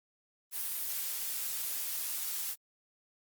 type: noise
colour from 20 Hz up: blue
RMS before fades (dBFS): -36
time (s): 0.51-2.56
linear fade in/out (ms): 50
effects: Opus 32 kbps